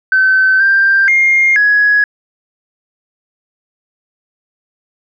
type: tone with pitch steps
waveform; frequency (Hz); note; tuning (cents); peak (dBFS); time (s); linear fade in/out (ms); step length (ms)
sine; 1532 / 1581 / 2125 / 1673; G6 / G6 / C7 / G#6; -40 / +14 / +26 / +12; -6; 0.12-2.04; 2; 480
effects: tanh soft clip ceiling -2 dBFS